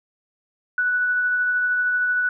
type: tone with tremolo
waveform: sine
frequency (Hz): 1480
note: F#6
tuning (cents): 0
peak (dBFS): -17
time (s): 0.78-2.29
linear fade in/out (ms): 2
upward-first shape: triangle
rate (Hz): 13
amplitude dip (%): 25
effects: none